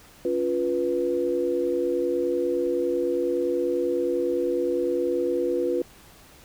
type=tone cluster; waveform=sine; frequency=281.4 / 351.3 / 492 Hz; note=C#4 / F4 / B4; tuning=+26 / +10 / -7 cents; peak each=-31 / -25 / -25 dBFS; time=0.25-5.82 s; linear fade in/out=2 ms; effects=pink hiss -51 dBFS RMS until 6.44 s